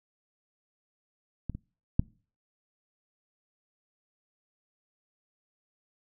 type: clicks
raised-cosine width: 5 ms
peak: -20 / -25 / -9 dBFS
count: 3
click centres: 1.497 / 1.55 / 1.995 s
effects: noise-tail reverb RT60 0.4 s tail -25 dB re dry